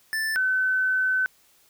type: tone pair in turn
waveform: square / sine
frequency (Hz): 1762 / 1518.8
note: A6 / F#6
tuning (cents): +2 / +45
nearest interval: minor third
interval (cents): 257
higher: first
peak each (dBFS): -25 / -20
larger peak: second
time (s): 0.13-0.36 / 0.36-1.26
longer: second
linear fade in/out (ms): 0
effects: white hiss -60 dBFS RMS until 1.69 s